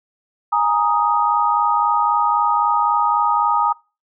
sine chord, Ab suspended second, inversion none, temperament just, 830.6 / 934.4 / 1245.9 Hz, Ab5 / Bb5 / Eb6, 0 / +4 / +2 cents, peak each -20 / -18 / -18 dBFS, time 0.52-3.73 s, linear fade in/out 10 ms, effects noise-tail reverb RT60 0.3 s tail -24 dB re dry

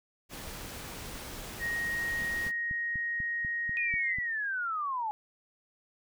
pink noise, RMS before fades -42 dBFS, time 0.29-2.52 s, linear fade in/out 50 ms
sine tone, 1875 Hz, A#6, 10 cents sharp, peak -30 dBFS, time 1.59-4.17 s, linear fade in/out 50 ms
click train, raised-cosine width 5 ms, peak -30 dBFS, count 9, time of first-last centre 2.22-4.186 s, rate 4.07 Hz
sine linear sweep, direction down, 2489 to 830.6 Hz, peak -30 dBFS, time 3.77-5.11 s, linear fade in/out 0 ms
effects none

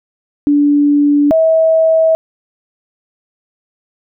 sine tone pair in turn, 290 / 645.4 Hz, D4 / E5, -22 / -37 cents, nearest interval octave + major second, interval 1385 cents, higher second, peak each -7 dBFS, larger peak neither, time 0.47-1.31 / 1.31-2.15 s, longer neither, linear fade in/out 0 ms, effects none

